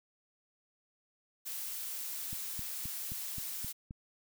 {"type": "noise", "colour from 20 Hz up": "blue", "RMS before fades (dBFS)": -40, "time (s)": [1.45, 3.73], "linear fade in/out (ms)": 20}
{"type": "click train", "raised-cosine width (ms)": 5, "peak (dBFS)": -31, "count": 7, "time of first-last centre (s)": [2.33, 3.909], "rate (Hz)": 3.8}
{"effects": []}